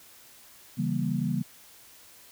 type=chord; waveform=sine; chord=C# diminished seventh; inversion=none; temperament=equal with one note detuned; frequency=138.59 / 164.81 / 196 / 236.3 Hz; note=C#3 / E3 / G3 / Bb3; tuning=0 / 0 / 0 / +24 cents; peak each=-31 dBFS; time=0.77-1.43 s; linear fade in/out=20 ms; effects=white hiss -53 dBFS RMS until 2.31 s